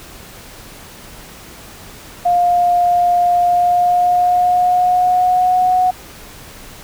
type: tone with pitch glide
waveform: sine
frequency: 706 to 734.3 Hz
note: F5 to F#5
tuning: +19 to -13 cents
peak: -10 dBFS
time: 2.25-5.91 s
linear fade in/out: 10 ms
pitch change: +68 cents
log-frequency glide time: 3.43-5.71 s
effects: pink hiss -37 dBFS RMS until 6.83 s